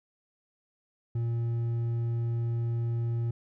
triangle tone with hard clipping, 116.9 Hz, A#2, 5 cents sharp, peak -28 dBFS, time 1.15-3.31 s, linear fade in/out 5 ms, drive 7 dB, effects none

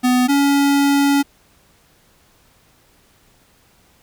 square tone pair in turn, 250 / 281.6 Hz, B3 / C#4, +21 / +27 cents, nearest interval major second, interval 206 cents, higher second, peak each -13 dBFS, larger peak neither, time 0.03-0.28 / 0.28-1.23 s, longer second, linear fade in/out 20 ms, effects pink hiss -55 dBFS RMS until 4.02 s

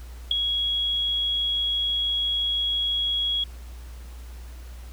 sine tone with ADSR envelope, 3322 Hz, G#7, in tune, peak -13 dBFS, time 0.31-3.44 s, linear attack 4 ms, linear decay 3 ms, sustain -9 dB, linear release 4 ms, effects added 60 Hz sine -37 dBFS peak until 4.92 s + pink hiss -51 dBFS RMS until 4.92 s

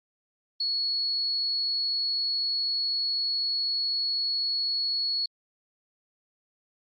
sine tone, 4368 Hz, C#8, 26 cents flat, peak -25 dBFS, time 0.6-5.26 s, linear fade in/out 5 ms, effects Opus 48 kbps

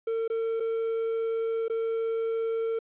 triangle tone with dropouts, 452.9 Hz, A#4, 50 cents flat, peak -24 dBFS, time 0.07-2.79 s, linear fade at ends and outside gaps 5 ms, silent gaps 0.279-0.3 / 0.599-0.603 / 1.682-1.698 s, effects resampled to 8000 Hz + 10-bit

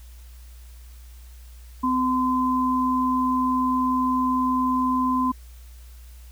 sine tone pair together, 255.9 / 1025.5 Hz, C4 / C6, -38 / -35 cents, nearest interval 2 octaves, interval 2403 cents, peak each -22 dBFS, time 1.83-5.32 s, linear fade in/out 10 ms, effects added 60 Hz sine -41 dBFS peak until 6.31 s + white hiss -55 dBFS RMS until 6.31 s

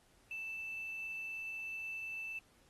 sine tone with quantisation, 2648 Hz, E7, 7 cents sharp, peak -40 dBFS, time 0.31-2.39 s, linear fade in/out 2 ms, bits 10, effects pink hiss -69 dBFS RMS until 2.69 s + AAC 32 kbps

